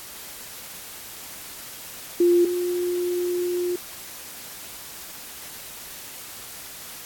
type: tone pair in turn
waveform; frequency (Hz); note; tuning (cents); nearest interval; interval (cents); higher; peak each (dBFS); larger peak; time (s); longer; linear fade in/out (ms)
sine; 349.2 / 355.1; F4 / F4; 0 / +29; unison; 29; second; -14 / -22; first; 2.2-2.45 / 2.45-3.76; second; 5
effects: white hiss -39 dBFS RMS until 7.05 s + AAC 64 kbps